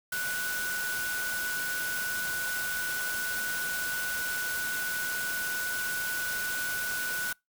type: tone in noise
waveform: sine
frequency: 1480 Hz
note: F#6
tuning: in tune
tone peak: -31 dBFS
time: 0.12-7.33 s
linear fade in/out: 5 ms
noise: white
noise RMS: -36 dBFS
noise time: 0.12-7.33 s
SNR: +2 dB
effects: noise-tail reverb RT60 0.2 s tail -26 dB re dry